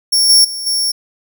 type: tone with level steps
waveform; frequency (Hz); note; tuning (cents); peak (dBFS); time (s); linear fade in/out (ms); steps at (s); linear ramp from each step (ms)
sawtooth; 5480; F8; -34; -7 / -3 / -19 / -11; 0.12-0.92; 10; 0.29 / 0.44 / 0.66; 10
effects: none